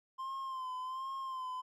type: tone with vibrato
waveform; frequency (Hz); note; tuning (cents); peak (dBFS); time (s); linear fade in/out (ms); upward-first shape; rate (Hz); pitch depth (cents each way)
triangle; 1044; C6; -4; -36; 0.18-1.62; 20; sine; 1.3; 50
effects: none